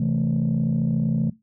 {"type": "chord", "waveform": "sine", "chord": "A minor", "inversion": "first", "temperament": "just", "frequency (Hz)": [132, 165, 220], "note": ["C3", "E3", "A3"], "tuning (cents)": [16, 2, 0], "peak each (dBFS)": [-23, -22, -22], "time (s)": [0, 1.3], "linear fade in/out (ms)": 5, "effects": ["noise-tail reverb RT60 0.2 s tail -19 dB re dry", "tanh soft clip ceiling -15 dBFS"]}